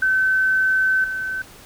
sine tone with level steps, 1530 Hz, G6, 42 cents flat, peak -15 / -23 dBFS, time 0.02-1.42 s, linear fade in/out 5 ms, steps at 1.04 s, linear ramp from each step 2 ms, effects pink hiss -44 dBFS RMS until 1.65 s

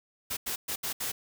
white noise bursts at uneven times, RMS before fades -33 dBFS, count 5, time 0.3-0.37 / 0.46-0.56 / 0.68-0.76 / 0.83-0.93 / 1-1.12 s, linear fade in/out 10 ms, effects none

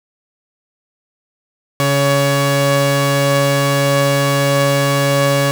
sawtooth tone pair together, 140 / 561.6 Hz, C#3 / C#5, +18 / +22 cents, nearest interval 2 octaves, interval 2404 cents, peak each -11 dBFS, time 1.8-5.51 s, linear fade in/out 0 ms, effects none

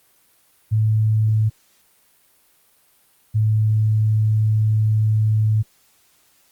sine tone pair in turn, 108.9 / 108.37 Hz, A2 / A2, -17 / -26 cents, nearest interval unison, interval 9 cents, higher first, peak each -14 dBFS, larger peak neither, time 0.71-1.5 / 3.34-5.63 s, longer second, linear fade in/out 20 ms, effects white hiss -58 dBFS RMS until 6.51 s + Opus 32 kbps

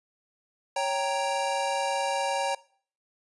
square chord, G diminished, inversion second, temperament equal, 554.4 / 784 / 932.3 Hz, Db5 / G5 / Bb5, 0 / 0 / 0 cents, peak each -31 dBFS, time 0.76-2.55 s, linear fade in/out 5 ms, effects noise-tail reverb RT60 0.5 s tail -21 dB re dry + resampled to 24000 Hz

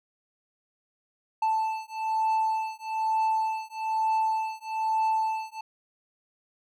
triangle beating tone pair, 880 / 881.1 Hz, A5 / A5, 0 / +2 cents, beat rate 1.1 Hz, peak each -26 dBFS, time 1.42-5.61 s, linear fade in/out 5 ms, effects none

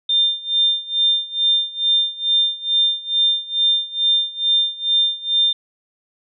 sine tone with tremolo, 3600 Hz, A7, 39 cents sharp, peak -12 dBFS, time 0.09-5.53 s, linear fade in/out 5 ms, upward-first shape sine, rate 2.3 Hz, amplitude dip 90%, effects none

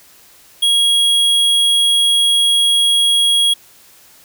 square tone, 3300 Hz, G#7, 12 cents flat, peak -11 dBFS, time 0.62-3.54 s, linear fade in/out 10 ms, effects white hiss -46 dBFS RMS until 4.24 s

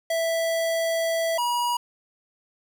square tone pair in turn, 659.3 / 962.9 Hz, E5 / B5, 0 / -44 cents, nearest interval perfect fifth, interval 656 cents, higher second, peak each -23 dBFS, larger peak neither, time 0.1-1.38 / 1.38-1.77 s, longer first, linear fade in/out 5 ms, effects 9-bit

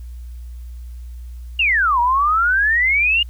sine exponential two-way sweep, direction down then up, 2878 to 938 to 2878 Hz, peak -13 dBFS, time 1.59-3.23 s, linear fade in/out 5 ms, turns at 2 s, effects added 60 Hz sine -30 dBFS peak until 3.29 s + white hiss -57 dBFS RMS until 3.29 s

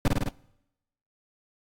brown noise with echo, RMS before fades -20 dBFS, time 0.05-0.08 s, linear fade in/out 2 ms, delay 52 ms, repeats 4, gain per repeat -2 dB, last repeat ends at 0.288 s, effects noise-tail reverb RT60 0.9 s tail -23 dB re dry + AAC 64 kbps

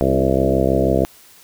harmonic tone with a mistuned harmonic, 66.3 Hz, C2, 23 cents sharp, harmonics 1 / 2 / 3 / 4 / 5 / 6 / 7 / 8 / 9 / 10, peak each -23 / -23 / -23 / -23 / -23 / -23 / -23 / -23 / -23 / -23 dBFS, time 0.01-1.05 s, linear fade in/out 0 ms, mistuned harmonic 5, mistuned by +16 cents, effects white hiss -47 dBFS RMS until 1.43 s

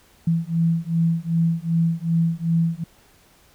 sine beating tone pair, 164.8 / 167.4 Hz, E3 / E3, 0 / +27 cents, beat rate 2.6 Hz, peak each -21 / -21 dBFS, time 0.27-2.84 s, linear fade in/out 5 ms, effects pink hiss -55 dBFS RMS until 3.54 s

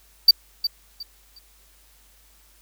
triangle tone with echo, 4634 Hz, D8, 24 cents flat, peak -6 dBFS, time 0.28-0.31 s, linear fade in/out 5 ms, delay 360 ms, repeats 3, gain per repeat -12 dB, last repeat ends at 1.39 s, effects added 50 Hz sine -57 dBFS peak until 2.61 s + white hiss -57 dBFS RMS until 2.61 s

